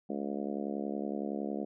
harmonic tone, 70.8 Hz, C#2, 37 cents sharp, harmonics 3 / 4 / 5 / 6 / 7 / 8 / 9 / 10, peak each -37 / -39 / -41 / -43 / -44 / -45 / -46 / -47 dBFS, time 0.09-1.65 s, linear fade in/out 10 ms, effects none

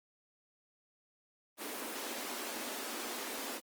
pink high-pass noise, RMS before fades -41 dBFS, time 1.57-3.61 s, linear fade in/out 50 ms, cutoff 220 Hz, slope 96 dB/octave, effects Opus 24 kbps

